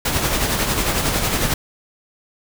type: noise with tremolo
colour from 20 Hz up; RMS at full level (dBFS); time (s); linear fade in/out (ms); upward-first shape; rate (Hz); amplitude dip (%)
pink; -18; 0.05-1.54; 5; sine; 11; 45
effects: none